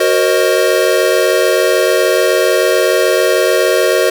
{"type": "chord", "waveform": "square", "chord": "C half-diminished seventh", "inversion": "second", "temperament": "equal with one note detuned", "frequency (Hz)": [370, 466.2, 533, 622.3], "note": ["Gb4", "Bb4", "C5", "Eb5"], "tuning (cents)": [0, 0, 32, 0], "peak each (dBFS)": -16, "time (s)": [0, 4.1], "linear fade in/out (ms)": 5, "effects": []}